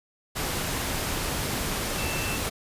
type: tone in noise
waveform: sine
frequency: 2667 Hz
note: E7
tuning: 20 cents sharp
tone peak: -34 dBFS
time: 1.97-2.38 s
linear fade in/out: 20 ms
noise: pink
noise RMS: -29 dBFS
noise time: 0.35-2.5 s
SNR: -8 dB
effects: resampled to 32000 Hz